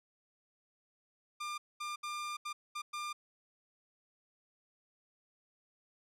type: tone bursts at uneven times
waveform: sawtooth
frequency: 1198 Hz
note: D6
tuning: 34 cents sharp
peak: -34 dBFS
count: 6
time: 1.4-1.58 / 1.8-1.96 / 2.03-2.37 / 2.45-2.53 / 2.75-2.82 / 2.93-3.13 s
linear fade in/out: 10 ms
effects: low-pass 9000 Hz 12 dB/octave